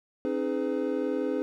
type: tone cluster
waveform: triangle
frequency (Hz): 267.8 / 308.1 / 419.4 / 505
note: C4 / D#4 / G#4 / B4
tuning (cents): +40 / -17 / +17 / +39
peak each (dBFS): -30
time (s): 0.25-1.42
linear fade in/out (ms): 0
effects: none